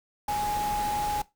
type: tone in noise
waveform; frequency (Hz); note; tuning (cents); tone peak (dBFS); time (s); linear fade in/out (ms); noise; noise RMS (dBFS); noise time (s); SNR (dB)
sine; 832; G#5; +3; -26; 0.28-1.22; 5; pink; -36; 0.28-1.22; +7
effects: noise-tail reverb RT60 0.2 s tail -18 dB re dry